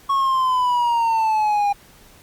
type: exponential sweep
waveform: triangle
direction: down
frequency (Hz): 1107 to 805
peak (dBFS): -14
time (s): 0.09-1.73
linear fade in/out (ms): 10
effects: pink hiss -49 dBFS RMS until 2.22 s + Opus 48 kbps